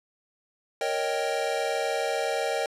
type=chord; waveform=square; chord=Eb dominant seventh; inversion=second; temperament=equal; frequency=466.2 / 554.4 / 622.3 / 784 Hz; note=Bb4 / Db5 / Eb5 / G5; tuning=0 / 0 / 0 / 0 cents; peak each=-32 dBFS; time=0.81-2.66 s; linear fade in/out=2 ms; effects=low-pass 9000 Hz 12 dB/octave